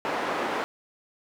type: band-pass noise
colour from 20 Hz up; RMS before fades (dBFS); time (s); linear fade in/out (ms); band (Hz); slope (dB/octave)
white; -29; 0.05-0.64; 0; 280 to 1200; 12
effects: none